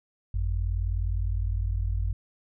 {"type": "tone pair together", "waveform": "sine", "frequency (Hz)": [50.54, 90.2], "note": ["G#1", "F#2"], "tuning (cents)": [-46, -44], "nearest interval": "minor seventh", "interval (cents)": 1002, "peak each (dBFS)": [-26, -29], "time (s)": [0.34, 2.13], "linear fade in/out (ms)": 5, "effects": []}